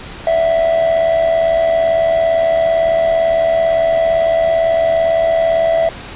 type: tone with amplitude modulation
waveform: triangle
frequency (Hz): 659.3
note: E5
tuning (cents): 0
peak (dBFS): -6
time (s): 0.27-5.89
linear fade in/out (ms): 2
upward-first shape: sine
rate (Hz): 77.8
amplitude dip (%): 60
effects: pink hiss -31 dBFS RMS until 6.15 s + resampled to 8000 Hz